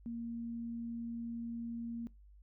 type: tone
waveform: sine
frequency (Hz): 232.8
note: A#3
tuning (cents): -2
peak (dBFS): -38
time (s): 0.06-2.07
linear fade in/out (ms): 0
effects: noise-tail reverb RT60 0.2 s tail -21 dB re dry + added 50 Hz sine -56 dBFS peak until 2.42 s